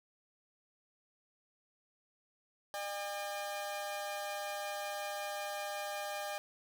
sawtooth tone pair together, 603.9 / 807 Hz, D5 / G#5, +48 / -50 cents, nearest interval perfect fourth, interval 502 cents, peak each -37 / -37 dBFS, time 2.74-6.38 s, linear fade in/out 0 ms, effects none

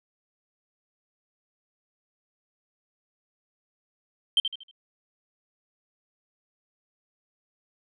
sine tone with echo, 3136 Hz, G7, in tune, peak -15 dBFS, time 4.37-4.4 s, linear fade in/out 2 ms, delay 78 ms, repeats 4, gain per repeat -9 dB, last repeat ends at 4.712 s, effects tanh soft clip ceiling -15 dBFS

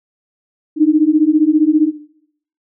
sine beating tone pair, 299.5 / 314.5 Hz, D4 / D#4, +34 / +19 cents, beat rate 15 Hz, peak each -11 dBFS, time 0.76-1.92 s, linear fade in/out 50 ms, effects noise-tail reverb RT60 0.7 s tail -19 dB re dry

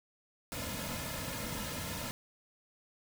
pink noise with comb filter, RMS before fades -39 dBFS, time 0.52-2.11 s, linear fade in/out 0 ms, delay 2.6 ms, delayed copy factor -0.7, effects none

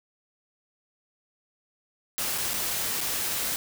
white noise with dropouts, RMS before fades -29 dBFS, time 2.18-3.56 s, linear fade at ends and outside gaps 0 ms, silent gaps 2.378-2.382 / 2.534-2.54 / 3.006-3.012 s, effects none

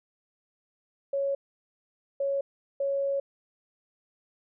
sine tone bursts at uneven times, 554.4 Hz, C#5, in tune, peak -25 dBFS, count 3, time 1.13-1.35 / 2.2-2.41 / 2.8-3.2 s, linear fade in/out 5 ms, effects none

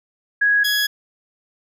sine / 20% pulse tone pair in turn, 1661.2 / 1671.8 Hz, G#6 / G#6, 0 / +11 cents, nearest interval unison, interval 11 cents, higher second, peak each -13 / -12 dBFS, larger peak second, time 0.41-0.64 / 0.64-0.87 s, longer neither, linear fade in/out 10 ms, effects none

